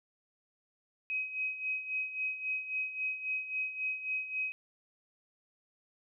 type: tone with tremolo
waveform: sine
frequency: 2532 Hz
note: D#7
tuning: 30 cents sharp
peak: -30 dBFS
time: 1.1-4.52 s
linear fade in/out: 0 ms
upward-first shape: sine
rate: 3.7 Hz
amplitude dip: 70%
effects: none